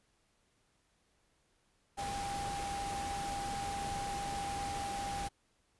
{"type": "tone in noise", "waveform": "sine", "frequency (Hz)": 800, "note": "G5", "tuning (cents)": 35, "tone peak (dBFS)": -37, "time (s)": [1.97, 5.29], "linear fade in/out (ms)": 20, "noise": "pink", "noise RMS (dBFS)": -42, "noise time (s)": [1.97, 5.29], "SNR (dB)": 2, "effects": ["pink hiss -74 dBFS RMS until 5.79 s", "resampled to 24000 Hz"]}